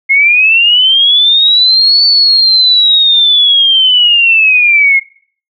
sine linear two-way sweep, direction up then down, 2140 to 4506 to 2140 Hz, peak -4 dBFS, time 0.09-5 s, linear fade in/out 20 ms, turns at 2.05 s, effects noise-tail reverb RT60 0.5 s tail -21 dB re dry

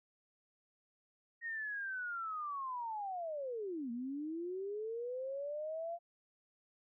sine linear two-way sweep, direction down then up, 1878 to 229.5 to 693 Hz, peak -38 dBFS, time 1.41-5.99 s, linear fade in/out 50 ms, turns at 3.91 s, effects none

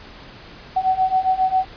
sine beating tone pair, 748 / 755.4 Hz, F#5 / F#5, +19 / +36 cents, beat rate 7.4 Hz, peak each -20 / -18 dBFS, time 0.76-1.65 s, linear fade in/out 10 ms, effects pink hiss -41 dBFS RMS until 1.76 s + resampled to 11025 Hz

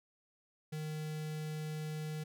square tone with notch filter, 154.2 Hz, D#3, 15 cents flat, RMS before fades -40 dBFS, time 0.72-2.24 s, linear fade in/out 10 ms, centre 1000 Hz, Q 1.5, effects none

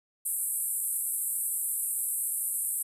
white band-pass noise, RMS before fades -31 dBFS, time 0.25-2.83 s, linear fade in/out 10 ms, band 8100 to 13000 Hz, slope 96 dB/octave, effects resampled to 32000 Hz

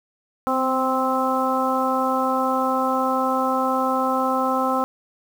harmonic tone with a mistuned harmonic, 261.6 Hz, C4, in tune, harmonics 1 / 2 / 3 / 4 / 5, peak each -25 / -25 / -25 / -25 / -25 dBFS, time 0.47-4.84 s, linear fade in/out 0 ms, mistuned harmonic 1, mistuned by -16 cents, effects 7-bit

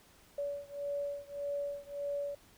sine beating tone pair, 570 / 571.7 Hz, C#5 / D5, +48 / -47 cents, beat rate 1.7 Hz, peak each -38 / -39 dBFS, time 0.38-2.35 s, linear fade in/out 5 ms, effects pink hiss -62 dBFS RMS until 2.57 s

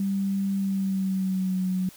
sine tone with pitch glide, 196 to 185.32 Hz, G3 to F#3, 0 to +3 cents, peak -23 dBFS, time 0-1.89 s, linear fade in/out 2 ms, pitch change -97 cents, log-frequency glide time 0.55-1.64 s, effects white hiss -50 dBFS RMS until 1.96 s

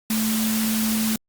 sine tone in noise, 220 Hz, A3, in tune, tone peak -21 dBFS, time 0.1-1.16 s, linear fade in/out 2 ms, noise white, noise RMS -27 dBFS, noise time 0.1-1.16 s, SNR +3 dB, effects Opus 48 kbps

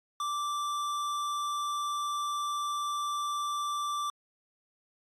sine tone with hard clipping, 1172 Hz, D6, 4 cents flat, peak -32 dBFS, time 0.2-4.1 s, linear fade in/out 2 ms, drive 14 dB, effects AAC 64 kbps

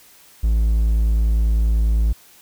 triangle tone, 55 Hz, A1, in tune, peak -12 dBFS, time 0.43-2.13 s, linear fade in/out 10 ms, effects white hiss -49 dBFS RMS until 2.41 s

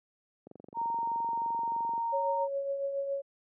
click train, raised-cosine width 2 ms, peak -33 dBFS, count 36, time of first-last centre 0.47-1.979 s, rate 23.2 Hz
sine tone, 926 Hz, A#5, 12 cents flat, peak -29 dBFS, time 0.74-2.48 s, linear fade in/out 50 ms
sine tone with tremolo, 554.4 Hz, C#5, in tune, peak -28 dBFS, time 2.12-3.22 s, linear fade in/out 20 ms, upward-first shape triangle, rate 7.2 Hz, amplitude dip 50%
effects high-pass 200 Hz 12 dB/octave

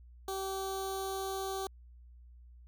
15% pulse tone with notch filter, 385.7 Hz, G4, 28 cents flat, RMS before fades -37 dBFS, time 0.28-1.67 s, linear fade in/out 2 ms, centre 1900 Hz, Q 0.81, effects added 60 Hz sine -52 dBFS peak until 2.67 s

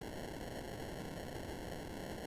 violet noise with sample-and-hold, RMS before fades -45 dBFS, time 0.01-2.26 s, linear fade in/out 5 ms, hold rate 1225 Hz, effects resampled to 32000 Hz

